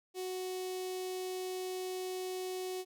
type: tone with notch filter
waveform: sawtooth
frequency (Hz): 370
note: F#4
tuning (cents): 0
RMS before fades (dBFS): -39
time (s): 0.14-2.85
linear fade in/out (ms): 50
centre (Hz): 1400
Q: 0.6
effects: none

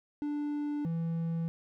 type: tone pair in turn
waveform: triangle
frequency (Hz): 293.7 / 165.65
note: D4 / E3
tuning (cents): 0 / +9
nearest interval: minor seventh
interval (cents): 991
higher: first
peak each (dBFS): -29 / -28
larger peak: second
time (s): 0.22-0.85 / 0.85-1.48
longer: neither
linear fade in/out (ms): 0
effects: none

